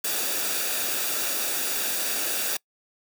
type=noise with comb filter; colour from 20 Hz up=white; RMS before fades=-27 dBFS; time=0.04-2.57 s; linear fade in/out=5 ms; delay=0.96 ms; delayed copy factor=-0.5; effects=noise-tail reverb RT60 0.1 s tail -25 dB re dry + high-pass 200 Hz 12 dB/octave